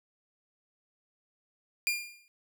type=tone with exponential decay; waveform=sawtooth; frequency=2405 Hz; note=D7; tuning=41 cents sharp; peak=-21 dBFS; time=1.87-2.28 s; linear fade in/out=0 ms; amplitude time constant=87 ms; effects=none